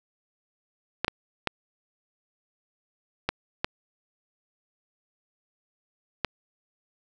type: clicks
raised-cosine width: 0.3 ms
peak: -8 dBFS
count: 6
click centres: 1.046 / 1.081 / 1.473 / 3.29 / 3.645 / 6.247 s
effects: none